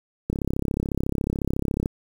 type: click train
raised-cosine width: 3 ms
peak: -11 dBFS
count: 54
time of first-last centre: 0.3-1.859 s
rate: 34 Hz
effects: 7-bit